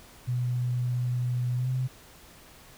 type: tone with pitch glide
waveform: sine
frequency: 123.47 to 128.42 Hz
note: B2 to C3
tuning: 0 to -32 cents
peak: -25 dBFS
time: 0.27-1.88 s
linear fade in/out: 20 ms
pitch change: +68 cents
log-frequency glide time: 1.56-1.68 s
effects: pink hiss -52 dBFS RMS until 2.77 s